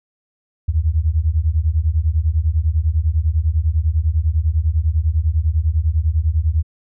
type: beating tone pair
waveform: sine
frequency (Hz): 74.1 / 84.1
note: D2 / E2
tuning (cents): +16 / +35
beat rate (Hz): 10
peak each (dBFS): -17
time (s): 0.68-6.63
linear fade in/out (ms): 10
effects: none